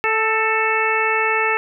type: harmonic tone with a mistuned harmonic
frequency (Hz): 440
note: A4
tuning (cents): 0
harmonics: 1 / 2 / 3 / 4 / 5 / 6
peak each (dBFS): -23 / -23 / -23 / -23 / -23 / -23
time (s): 0.04-1.57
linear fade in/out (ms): 0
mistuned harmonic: 4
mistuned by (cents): +23
effects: none